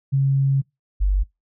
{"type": "tone pair in turn", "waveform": "sine", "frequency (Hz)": [136.6, 48.3], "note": ["C#3", "G1"], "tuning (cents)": [-25, -25], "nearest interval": "octave + tritone", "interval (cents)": 1800, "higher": "first", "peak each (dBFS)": -15, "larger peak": "neither", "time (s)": [[0.12, 0.62], [1, 1.24]], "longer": "first", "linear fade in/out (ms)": 20, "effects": ["noise-tail reverb RT60 0.2 s tail -25 dB re dry"]}